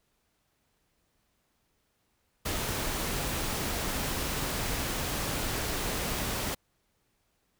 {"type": "noise", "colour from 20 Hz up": "pink", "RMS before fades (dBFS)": -32, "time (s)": [2.45, 6.55], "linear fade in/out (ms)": 10, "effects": ["pink hiss -74 dBFS RMS until 7.59 s"]}